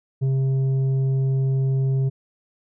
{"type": "tone with tanh clipping", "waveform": "triangle", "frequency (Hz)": 133.8, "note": "C3", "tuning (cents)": 39, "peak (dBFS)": -19, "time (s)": [0.21, 2.1], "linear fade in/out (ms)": 20, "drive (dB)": 10, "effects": []}